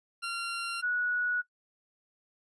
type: tone pair in turn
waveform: 20% pulse / sine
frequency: 1380 / 1465.3 Hz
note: F6 / F#6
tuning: -21 / -17 cents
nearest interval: minor second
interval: 104 cents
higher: second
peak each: -27 dBFS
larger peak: neither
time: 0.22-0.82 / 0.82-1.42 s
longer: neither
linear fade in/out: 20 ms
effects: noise-tail reverb RT60 0.1 s tail -18 dB re dry + resampled to 22050 Hz